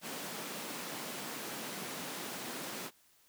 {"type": "high-pass noise", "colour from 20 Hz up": "pink", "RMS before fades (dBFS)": -42, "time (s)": [0.01, 2.91], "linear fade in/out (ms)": 50, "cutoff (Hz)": 180, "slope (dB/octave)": 24, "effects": ["white hiss -67 dBFS RMS until 3.28 s"]}